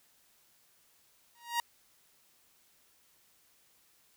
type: tone with exponential growth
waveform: sawtooth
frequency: 944 Hz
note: A#5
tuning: 22 cents sharp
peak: -22 dBFS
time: 1.35-1.6 s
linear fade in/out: 1 ms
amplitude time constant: 53 ms
effects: white hiss -67 dBFS RMS until 4.16 s